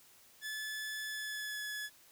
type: tone with pitch glide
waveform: sawtooth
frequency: 1728 to 1703.2 Hz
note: A6 to G#6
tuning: -32 to +43 cents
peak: -35 dBFS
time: 0.41-1.9 s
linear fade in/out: 50 ms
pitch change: -25 cents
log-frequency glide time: 1.05-1.63 s
effects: white hiss -62 dBFS RMS until 2.11 s